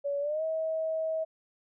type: tone with pitch glide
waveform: sine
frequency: 567 to 640.1 Hz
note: C#5 to D#5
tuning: +39 to +49 cents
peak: -28 dBFS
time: 0.04-1.25 s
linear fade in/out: 20 ms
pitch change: +210 cents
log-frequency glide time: 0.2-0.43 s
effects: none